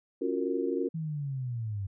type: chord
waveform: sine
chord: Gb major seventh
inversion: second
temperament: just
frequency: 277.5 / 346.9 / 370 / 462.5 Hz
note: Db4 / F4 / Gb4 / Bb4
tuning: +2 / -12 / 0 / -14 cents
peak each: -33 dBFS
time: 0.21-0.89 s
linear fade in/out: 10 ms
type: linear sweep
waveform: sine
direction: down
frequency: 164.4 to 95 Hz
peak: -31 dBFS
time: 0.94-1.87 s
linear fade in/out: 10 ms
effects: none